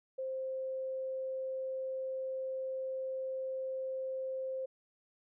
sine tone, 525 Hz, C5, 6 cents sharp, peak -35 dBFS, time 0.18-4.66 s, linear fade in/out 10 ms, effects none

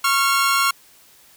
sawtooth tone pair together, 1096.1 / 1381 Hz, C#6 / F6, -20 / -20 cents, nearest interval major third, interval 400 cents, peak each -15 dBFS, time 0.04-0.71 s, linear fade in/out 5 ms, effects white hiss -51 dBFS RMS until 1.36 s

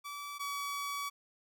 sawtooth tone pair in turn, 1153 / 1138.4 Hz, D6 / C#6, -32 / +46 cents, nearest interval unison, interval 22 cents, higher first, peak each -37 / -32 dBFS, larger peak second, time 0.04-0.39 / 0.39-1.1 s, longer second, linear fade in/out 20 ms, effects none

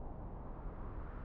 brown noise with low-pass filter sweep, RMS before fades -45 dBFS, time 0-1.24 s, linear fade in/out 2 ms, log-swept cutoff 790 to 1400 Hz, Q 2.1, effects none

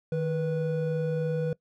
triangle tone pair together, 155.56 / 489.9 Hz, D#3 / B4, 0 / -14 cents, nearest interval octave + minor sixth, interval 1986 cents, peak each -26 / -27 dBFS, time 0.12-1.53 s, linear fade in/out 2 ms, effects noise-tail reverb RT60 0.1 s tail -21 dB re dry

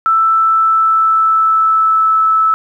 sine tone with pitch glide, 1324 to 1308 Hz, E6 to E6, +7 to -14 cents, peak -8 dBFS, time 0.06-2.54 s, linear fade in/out 0 ms, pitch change -21 cents, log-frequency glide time 0.26-2.19 s, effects 8-bit

